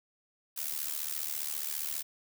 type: noise with amplitude modulation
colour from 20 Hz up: blue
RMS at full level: -32 dBFS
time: 0.56-2.03 s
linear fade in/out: 20 ms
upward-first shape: sine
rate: 74.8 Hz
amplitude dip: 85%
effects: none